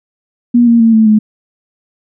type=tone with pitch steps; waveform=sine; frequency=240 / 233.3 / 226.8 / 220.5 / 214.3 Hz; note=B3 / A#3 / A#3 / A3 / A3; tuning=-49 / +2 / -47 / +4 / -45 cents; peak=-4 dBFS; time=0.54-1.19 s; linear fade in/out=10 ms; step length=130 ms; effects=none